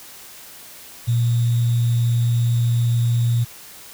sine tone with sample-and-hold, 118.1 Hz, A#2, 23 cents sharp, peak -15 dBFS, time 1.07-3.45 s, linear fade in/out 20 ms, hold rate 3675 Hz, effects white hiss -41 dBFS RMS until 3.93 s

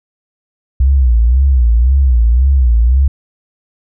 sine tone with vibrato, 62.3 Hz, B1, 16 cents sharp, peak -6 dBFS, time 0.8-3.08 s, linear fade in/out 5 ms, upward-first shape sine, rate 1.9 Hz, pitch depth 170 cents each way, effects none

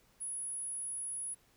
sine tone, 10280 Hz, E9, 45 cents flat, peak -37 dBFS, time 0.2-1.35 s, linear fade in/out 20 ms, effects pink hiss -68 dBFS RMS until 1.56 s

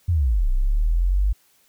sine linear two-way sweep, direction down then up, 92.5 to 30.15 to 51.5 Hz, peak -16 dBFS, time 0.08-1.33 s, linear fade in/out 10 ms, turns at 0.49 s, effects white hiss -60 dBFS RMS until 1.68 s

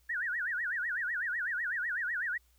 sine tone with vibrato, 1661.2 Hz, G#6, in tune, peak -31 dBFS, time 0.09-2.38 s, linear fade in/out 10 ms, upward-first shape sine, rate 8 Hz, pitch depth 260 cents each way, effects added 60 Hz sine -65 dBFS peak until 2.58 s + white hiss -71 dBFS RMS until 2.58 s

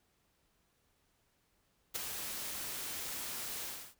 white noise with ADSR envelope, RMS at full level -34 dBFS, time 1.94-3.95 s, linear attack 20 ms, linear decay 8 ms, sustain -7 dB, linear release 310 ms, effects pink hiss -75 dBFS RMS until 3.99 s

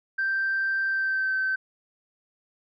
sine tone with pitch glide, 1568 to 1541.1 Hz, G6 to G6, 0 to -30 cents, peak -22 dBFS, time 0.18-1.56 s, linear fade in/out 10 ms, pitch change -30 cents, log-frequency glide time 0.87-1.35 s, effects tanh soft clip ceiling -19 dBFS

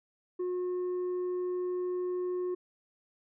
sine tone with tanh clipping, 361.3 Hz, F#4, 41 cents flat, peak -31 dBFS, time 0.39-2.55 s, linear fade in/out 10 ms, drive 3 dB, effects none

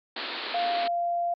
white band-pass noise, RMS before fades -34 dBFS, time 0.16-0.88 s, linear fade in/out 5 ms, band 230 to 4500 Hz, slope 96 dB/octave
sine tone with pitch glide, 698.5 to 692.5 Hz, F5 to F5, 0 to -15 cents, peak -24 dBFS, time 0.54-1.34 s, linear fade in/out 5 ms, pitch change -15 cents, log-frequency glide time 0.71-0.84 s
effects MP3 64 kbps

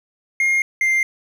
triangle tone pair in turn, 2132 / 2098 Hz, C7 / C7, +32 / +4 cents, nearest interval unison, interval 28 cents, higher first, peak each -13 dBFS, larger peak neither, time 0.4-0.62 / 0.81-1.03 s, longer neither, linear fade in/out 2 ms, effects none

